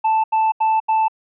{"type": "tone bursts", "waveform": "triangle", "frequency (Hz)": 880, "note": "A5", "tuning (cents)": 0, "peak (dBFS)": -12, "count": 4, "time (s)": [0.04, 1.083], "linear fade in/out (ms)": 10, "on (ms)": 200, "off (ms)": 81, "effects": ["resampled to 8000 Hz"]}